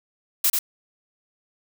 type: noise with echo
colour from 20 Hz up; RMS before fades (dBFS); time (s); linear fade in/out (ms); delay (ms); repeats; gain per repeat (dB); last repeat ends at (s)
blue; -19; 0.44-0.5; 5; 90; 1; -3; 0.59
effects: none